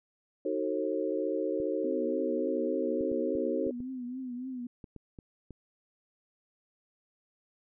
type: chord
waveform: sine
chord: D# diminished seventh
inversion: none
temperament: just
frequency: 311.1 / 373.4 / 448 / 537.6 Hz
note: D#4 / F#4 / A4 / C5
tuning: 0 / +16 / +31 / +47 cents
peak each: -34 dBFS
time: 0.45-3.71 s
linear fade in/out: 5 ms
type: clicks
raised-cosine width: 3 ms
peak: -32 dBFS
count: 10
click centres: 1.601 / 3.009 / 3.117 / 3.353 / 3.667 / 3.804 / 4.842 / 4.963 / 5.188 / 5.507 s
type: tone with vibrato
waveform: sine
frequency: 252.5 Hz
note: B3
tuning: 39 cents sharp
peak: -35 dBFS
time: 1.84-4.67 s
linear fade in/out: 5 ms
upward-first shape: triangle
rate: 3.5 Hz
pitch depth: 86 cents each way
effects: none